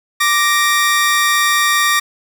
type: tone pair together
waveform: sawtooth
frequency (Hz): 1174.7 / 1864.7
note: D6 / A#6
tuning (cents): 0 / 0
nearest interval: minor sixth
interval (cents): 800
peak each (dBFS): -11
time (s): 0.2-2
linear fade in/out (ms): 10
effects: none